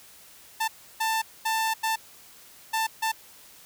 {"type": "tone bursts at uneven times", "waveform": "sawtooth", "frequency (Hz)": 889, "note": "A5", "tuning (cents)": 18, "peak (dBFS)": -20, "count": 6, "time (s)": [[0.6, 0.68], [1, 1.22], [1.45, 1.74], [1.83, 1.96], [2.73, 2.87], [3.02, 3.12]], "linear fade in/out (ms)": 10, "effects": ["white hiss -51 dBFS RMS until 3.65 s"]}